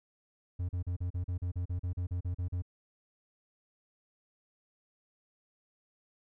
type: tone bursts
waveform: triangle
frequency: 89 Hz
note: F2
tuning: 33 cents sharp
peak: -29 dBFS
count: 15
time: 0.59-2.622 s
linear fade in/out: 10 ms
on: 100 ms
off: 38 ms
effects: none